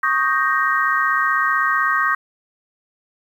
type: chord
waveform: sine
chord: Eb dominant seventh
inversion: third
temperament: equal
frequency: 1108.7 / 1244.5 / 1568 / 1864.7 Hz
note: Db6 / Eb6 / G6 / Bb6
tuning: 0 / 0 / 0 / 0 cents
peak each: -21 dBFS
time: 0.03-2.15 s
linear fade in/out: 5 ms
effects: 8-bit